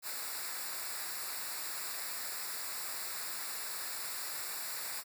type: noise with comb filter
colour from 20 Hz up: white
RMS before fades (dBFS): -40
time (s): 0.02-5.04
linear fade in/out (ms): 50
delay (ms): 0.32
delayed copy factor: -0.8
effects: none